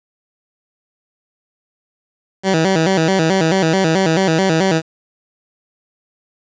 15% pulse tone with vibrato, 175.7 Hz, F3, 11 cents sharp, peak -6 dBFS, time 2.43-4.82 s, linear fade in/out 50 ms, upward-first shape square, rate 4.6 Hz, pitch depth 150 cents each way, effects resampled to 16000 Hz + 7-bit

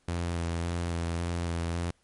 sawtooth tone with vibrato, 85.2 Hz, F2, 42 cents flat, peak -25 dBFS, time 0.08-1.91 s, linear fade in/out 5 ms, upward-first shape square, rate 1.8 Hz, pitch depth 17 cents each way, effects pink hiss -69 dBFS RMS until 2.03 s + MP3 48 kbps

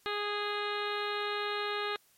harmonic tone, 413.5 Hz, G#4, 8 cents flat, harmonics 1 / 2 / 3 / 4 / 5 / 6 / 7 / 8 / 9 / 10, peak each -36 / -41 / -37 / -40 / -43 / -44 / -45 / -47 / -42 / -46 dBFS, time 0.06-1.96 s, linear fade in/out 0 ms, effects white hiss -66 dBFS RMS until 2.17 s + MP3 64 kbps

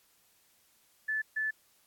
sine tone bursts at uneven times, 1742 Hz, A6, 18 cents flat, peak -29 dBFS, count 2, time 1.08-1.22 / 1.36-1.51 s, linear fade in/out 10 ms, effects white hiss -67 dBFS RMS until 1.86 s + AAC 64 kbps

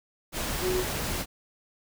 sine tone in noise, 367.4 Hz, F#4, 12 cents flat, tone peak -25 dBFS, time 0.61-0.85 s, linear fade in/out 50 ms, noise pink, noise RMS -31 dBFS, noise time 0.32-1.26 s, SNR +3 dB, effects none

